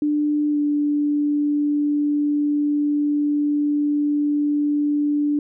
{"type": "tone with pitch glide", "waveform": "sine", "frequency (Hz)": [296.9, 293.2], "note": ["D4", "D4"], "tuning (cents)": [19, -3], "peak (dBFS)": -17, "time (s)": [0.02, 5.39], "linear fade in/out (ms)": 2, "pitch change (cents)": -22, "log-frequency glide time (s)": [0.51, 0.57], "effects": []}